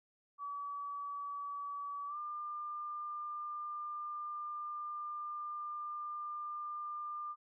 sine tone with pitch glide, 1143 to 1198.4 Hz, D6 to D6, -47 to +35 cents, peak -39 dBFS, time 0.38-7.36 s, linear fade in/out 50 ms, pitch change +82 cents, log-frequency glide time 2.07-2.17 s, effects none

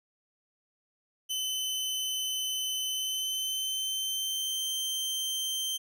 sawtooth tone with pitch glide, 3042 to 3128 Hz, F#7 to G7, +47 to -4 cents, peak -27 dBFS, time 1.29-5.78 s, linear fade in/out 20 ms, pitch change +49 cents, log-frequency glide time 2.88-4.72 s, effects none

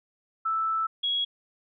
sine tone pair in turn, 1318.5 / 3322 Hz, E6 / G#7, 0 / 0 cents, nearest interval octave + major third, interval 1600 cents, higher second, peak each -24 dBFS, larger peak neither, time 0.45-0.87 / 1.03-1.25 s, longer first, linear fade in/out 10 ms, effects none

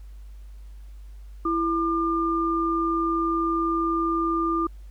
sine tone pair together, 332.2 / 1200 Hz, E4 / D6, +13 / +37 cents, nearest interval octave + minor seventh, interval 2224 cents, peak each -24 dBFS, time 1.45-4.67 s, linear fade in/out 5 ms, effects added 50 Hz sine -39 dBFS peak until 4.9 s + pink hiss -63 dBFS RMS until 4.9 s

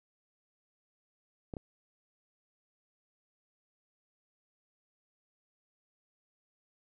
clicks, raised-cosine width 2 ms, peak -26 dBFS, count 2, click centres 1.538 / 1.568 s, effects none

